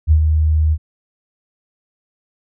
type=tone with ADSR envelope; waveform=sine; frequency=77.78 Hz; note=D#2; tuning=in tune; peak=-6 dBFS; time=0.07-0.78 s; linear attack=43 ms; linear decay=80 ms; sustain=-5 dB; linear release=56 ms; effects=none